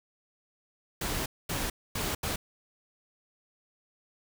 pink noise bursts at uneven times, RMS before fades -32 dBFS, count 4, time 1.01-1.26 / 1.49-1.7 / 1.95-2.15 / 2.23-2.36 s, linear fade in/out 5 ms, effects none

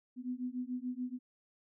sine beating tone pair, 246.9 / 253.8 Hz, B3 / B3, 0 / +47 cents, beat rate 6.9 Hz, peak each -39 / -39 dBFS, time 0.16-1.19 s, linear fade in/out 50 ms, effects none

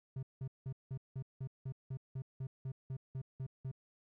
triangle tone bursts, 132 Hz, C3, 16 cents sharp, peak -36 dBFS, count 15, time 0.16-3.715 s, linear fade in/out 5 ms, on 69 ms, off 180 ms, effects none

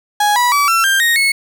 35% pulse tone with pitch steps, 830.6 / 976.4 / 1147.8 / 1349.3 / 1586.2 / 1864.6 / 2192 Hz, G#5 / B5 / D6 / E6 / G6 / A#6 / C#7, 0 / -20 / -40 / +40 / +20 / 0 / -20 cents, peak -9 dBFS, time 0.2-1.32 s, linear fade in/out 5 ms, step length 160 ms, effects none

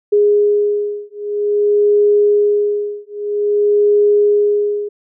sine beating tone pair, 413.1 / 413.61 Hz, G#4 / G#4, -9 / -7 cents, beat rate 0.51 Hz, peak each -14 dBFS, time 0.12-4.89 s, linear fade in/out 10 ms, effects none

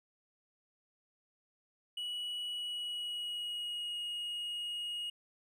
triangle tone with pitch glide, 2932 to 2880 Hz, F#7 to F#7, -16 to -47 cents, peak -35 dBFS, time 1.97-5.1 s, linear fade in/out 5 ms, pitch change -31 cents, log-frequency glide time 2.49-3.99 s, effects none

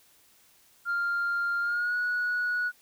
sine tone with pitch glide, 1396.9 to 1463 Hz, F6 to F#6, 0 to -20 cents, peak -24 dBFS, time 0.85-2.72 s, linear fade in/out 50 ms, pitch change +80 cents, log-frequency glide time 1.61-1.96 s, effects tanh soft clip ceiling -23 dBFS + white hiss -61 dBFS RMS until 2.81 s

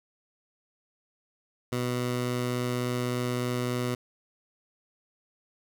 15% pulse tone, 123.47 Hz, B2, in tune, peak -21 dBFS, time 1.72-3.95 s, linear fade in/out 5 ms, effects none

